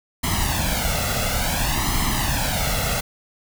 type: noise with flanger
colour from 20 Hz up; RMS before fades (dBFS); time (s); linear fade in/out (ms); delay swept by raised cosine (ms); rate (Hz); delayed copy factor
pink; -22; 0.23-3.01; 10; 0.97 to 1.49; 0.57; +0.8
effects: none

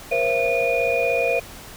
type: tone cluster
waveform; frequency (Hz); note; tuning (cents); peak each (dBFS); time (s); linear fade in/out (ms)
sine; 478.5 / 535 / 673 / 2446; A#4 / C5 / E5 / D#7; +45 / +38 / +36 / -30; -23; 0.11-1.4; 10
effects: tanh soft clip ceiling -9 dBFS + pink hiss -40 dBFS RMS until 1.76 s

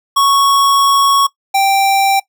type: tone pair in turn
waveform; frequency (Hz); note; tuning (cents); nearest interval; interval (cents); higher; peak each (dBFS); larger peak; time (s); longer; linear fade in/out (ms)
square; 1108.7 / 784; C#6 / G5; 0 / 0; tritone; 600; first; -9 / -10; first; 0.16-1.27 / 1.54-2.2; first; 10
effects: noise-tail reverb RT60 0.1 s tail -20 dB re dry

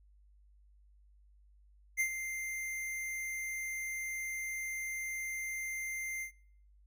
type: tone with ADSR envelope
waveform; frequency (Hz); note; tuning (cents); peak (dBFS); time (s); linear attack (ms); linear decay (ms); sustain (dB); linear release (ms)
square; 2093; C7; 0; -28; 1.97-6.32; 33; 81; -9; 100
effects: noise-tail reverb RT60 0.7 s tail -26 dB re dry + added 50 Hz sine -60 dBFS peak until 6.86 s

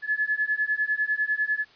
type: beating tone pair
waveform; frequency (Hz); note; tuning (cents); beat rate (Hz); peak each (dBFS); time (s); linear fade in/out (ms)
sine; 1710 / 1720; A6 / A6; -50 / -40; 10; -26; 0.02-1.65; 50
effects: white hiss -55 dBFS RMS until 1.75 s + resampled to 11025 Hz

